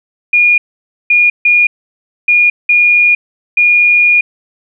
sine tone bursts at uneven times, 2433 Hz, D#7, 39 cents flat, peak -5 dBFS, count 6, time 0.33-0.58 / 1.1-1.3 / 1.45-1.67 / 2.28-2.5 / 2.69-3.15 / 3.57-4.21 s, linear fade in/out 5 ms, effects none

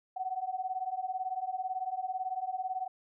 sine beating tone pair, 738 / 756 Hz, F#5 / F#5, -5 / +37 cents, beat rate 18 Hz, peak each -36 / -35 dBFS, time 0.16-2.88 s, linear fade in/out 10 ms, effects none

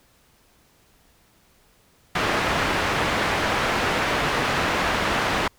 white low-pass noise, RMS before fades -23 dBFS, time 2.15-5.48 s, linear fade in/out 5 ms, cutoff 1900 Hz, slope 12 dB/octave, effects pink hiss -59 dBFS RMS until 5.58 s

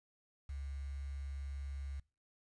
sine tone with quantisation, 69.3 Hz, C#2, in tune, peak -40 dBFS, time 0.49-2 s, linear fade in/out 5 ms, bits 10, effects noise-tail reverb RT60 0.4 s tail -25 dB re dry + resampled to 22050 Hz

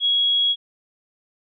sine tone, 3322 Hz, G#7, in tune, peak -16 dBFS, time 0-0.56 s, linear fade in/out 50 ms, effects none

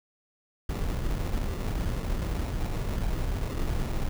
brown noise with sample-and-hold, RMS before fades -29 dBFS, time 0.69-4.09 s, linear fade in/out 5 ms, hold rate 1575 Hz, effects none

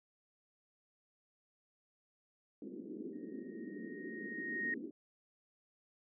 white band-pass noise, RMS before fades -46 dBFS, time 2.62-4.91 s, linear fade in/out 2 ms, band 200 to 390 Hz, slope 48 dB/octave
sine tone with exponential growth, 1864.7 Hz, A#6, in tune, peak -33 dBFS, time 3.13-4.74 s, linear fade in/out 2 ms, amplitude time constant 350 ms
effects none

